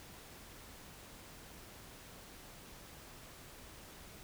silence, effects pink hiss -54 dBFS RMS until 4.23 s

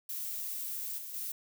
violet noise with level steps, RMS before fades -38 / -43 / -38 dBFS, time 0.09-1.32 s, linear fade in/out 5 ms, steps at 0.98 / 1.14 s, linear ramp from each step 5 ms, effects none

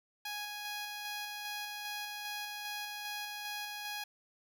10% pulse tone with tremolo, 830 Hz, G#5, 1 cent flat, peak -30 dBFS, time 0.25-4.04 s, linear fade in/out 5 ms, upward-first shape square, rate 2.5 Hz, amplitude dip 25%, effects none

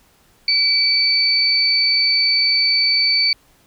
sine tone pair together, 2300 / 4531 Hz, D7 / C#8, -37 / +37 cents, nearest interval octave, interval 1174 cents, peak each -20 / -14 dBFS, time 0.48-3.33 s, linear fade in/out 2 ms, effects pink hiss -55 dBFS RMS until 3.66 s

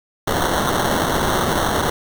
violet noise with sample-and-hold, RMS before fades -19 dBFS, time 0.27-1.9 s, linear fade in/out 5 ms, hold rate 2450 Hz, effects none

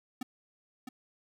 square tone with echo, 254.2 Hz, C4, 50 cents flat, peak -34 dBFS, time 0.21-0.23 s, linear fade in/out 5 ms, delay 660 ms, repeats 1, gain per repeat -6 dB, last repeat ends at 0.89 s, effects none

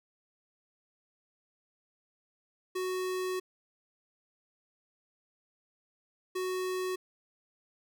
square tone bursts at uneven times, 370 Hz, F#4, in tune, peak -32 dBFS, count 2, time 2.75-3.4 / 6.35-6.96 s, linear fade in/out 10 ms, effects none

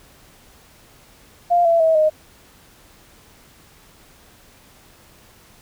sine tone with pitch steps, 698.5 / 671.2 / 645 / 619.8 Hz, F5 / E5 / E5 / D#5, 0 / +31 / -38 / -7 cents, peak -12 dBFS, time 1.5-2.1 s, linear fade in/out 20 ms, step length 150 ms, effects pink hiss -50 dBFS RMS until 5.61 s

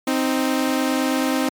sawtooth tone pair together, 261.8 / 311.3 Hz, C4 / D#4, +1 / +1 cents, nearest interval minor third, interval 300 cents, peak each -16 / -19 dBFS, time 0.07-1.49 s, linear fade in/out 5 ms, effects MP3 96 kbps

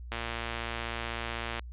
click train, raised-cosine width 0.3 ms, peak -18 dBFS, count 172, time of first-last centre 0.12-1.594 s, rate 116 Hz, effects added 60 Hz sine -40 dBFS peak until 1.72 s + resampled to 8000 Hz

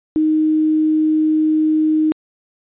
sine tone with quantisation, 311.1 Hz, D#4, in tune, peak -12 dBFS, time 0.16-2.12 s, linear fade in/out 0 ms, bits 7, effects resampled to 8000 Hz

